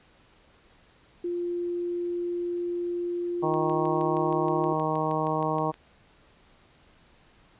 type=tone; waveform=sine; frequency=349.2 Hz; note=F4; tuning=in tune; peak=-27 dBFS; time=1.24-4.73 s; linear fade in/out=5 ms
type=harmonic tone; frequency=156.3 Hz; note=D#3; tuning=8 cents sharp; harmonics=1 / 2 / 3 / 4 / 5 / 6 / 7; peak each=-32 / -32 / -32 / -32 / -32 / -32 / -32 dBFS; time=3.42-5.72 s; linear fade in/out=20 ms
type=click train; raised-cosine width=0.2 ms; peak=-28 dBFS; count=15; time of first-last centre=3.54-5.741 s; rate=6.36 Hz
effects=pink hiss -59 dBFS RMS until 7.59 s + resampled to 8000 Hz